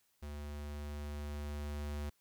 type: tone with level ramp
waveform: square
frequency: 73.42 Hz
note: D2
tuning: in tune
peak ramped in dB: -43 to -38 dBFS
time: 0.22-2.1 s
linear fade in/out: 10 ms
effects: white hiss -75 dBFS RMS until 2.2 s